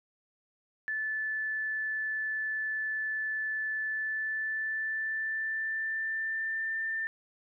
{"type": "tone with pitch glide", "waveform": "sine", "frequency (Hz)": [1745, 1788.9], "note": ["A6", "A6"], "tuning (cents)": [-15, 28], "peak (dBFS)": -30, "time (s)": [0.88, 7.07], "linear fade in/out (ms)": 0, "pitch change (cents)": 43, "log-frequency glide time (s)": [3.83, 6.79], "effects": []}